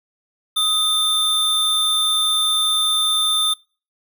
square tone pair together, 1259 / 3575 Hz, D#6 / A7, +20 / +27 cents, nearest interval octave + tritone, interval 1807 cents, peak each -28 / -17 dBFS, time 0.56-3.54 s, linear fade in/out 10 ms, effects noise-tail reverb RT60 0.4 s tail -26 dB re dry

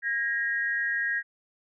sine tone pair together, 1632 / 1885 Hz, G#6 / A#6, -31 / +19 cents, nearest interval major second, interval 250 cents, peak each -28 dBFS, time 0.02-1.23 s, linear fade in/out 50 ms, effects none

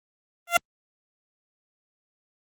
15% pulse tone with exponential growth, 690 Hz, F5, 21 cents flat, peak -6 dBFS, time 0.47-0.57 s, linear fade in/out 5 ms, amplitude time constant 21 ms, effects Opus 24 kbps

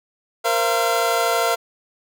25% pulse chord, Bb suspended second, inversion none, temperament equal with one note detuned, 466.2 / 523.3 / 682.9 Hz, Bb4 / C5 / F5, 0 / 0 / -39 cents, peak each -19 / -22 / -16 dBFS, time 0.44-1.56 s, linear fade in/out 20 ms, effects none

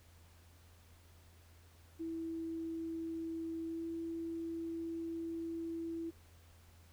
sine tone with pitch glide, 327.7 to 330.9 Hz, E4 to E4, -10 to +7 cents, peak -38 dBFS, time 1.99-6.11 s, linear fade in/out 20 ms, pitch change +17 cents, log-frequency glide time 3.66-3.84 s, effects added 84 Hz sine -60 dBFS peak until 6.92 s + pink hiss -66 dBFS RMS until 6.92 s

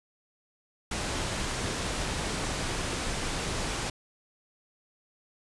pink low-pass noise, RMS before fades -32 dBFS, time 0.91-3.9 s, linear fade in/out 5 ms, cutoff 9700 Hz, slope 24 dB/octave, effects resampled to 24000 Hz

